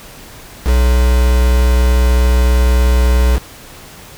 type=tone with quantisation; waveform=triangle; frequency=61.6 Hz; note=B1; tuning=4 cents flat; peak=-6 dBFS; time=0.64-3.4 s; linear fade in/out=50 ms; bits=3; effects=pink hiss -36 dBFS RMS until 4.17 s